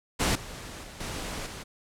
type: noise with level steps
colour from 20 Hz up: pink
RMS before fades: -25 / -41 / -44 / -35 / -40 dBFS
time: 0.19-1.64 s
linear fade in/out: 20 ms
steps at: 0.35 / 0.83 / 1 / 1.46 s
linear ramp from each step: 5 ms
effects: low-pass 10000 Hz 12 dB/octave